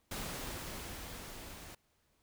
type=noise with level ramp; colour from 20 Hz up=pink; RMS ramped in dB=-40 to -50 dBFS; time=0.11-1.75 s; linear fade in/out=5 ms; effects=pink hiss -75 dBFS RMS until 2.22 s